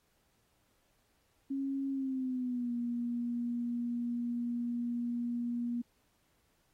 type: tone with pitch glide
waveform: sine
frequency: 272.9 to 238.9 Hz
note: C#4 to A#3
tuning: -27 to +43 cents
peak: -32 dBFS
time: 1.5-5.82 s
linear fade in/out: 10 ms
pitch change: -230 cents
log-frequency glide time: 1.9-2.73 s
effects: pink hiss -74 dBFS RMS until 6.73 s + AAC 48 kbps